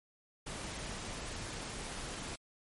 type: noise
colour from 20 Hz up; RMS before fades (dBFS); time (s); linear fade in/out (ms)
pink; -42; 0.46-2.36; 10
effects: MP3 48 kbps